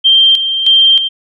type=tone with tremolo; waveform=sine; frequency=3159 Hz; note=G7; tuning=13 cents sharp; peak=-4 dBFS; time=0.04-1.09 s; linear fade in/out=20 ms; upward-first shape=square; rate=1.6 Hz; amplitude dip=60%; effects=none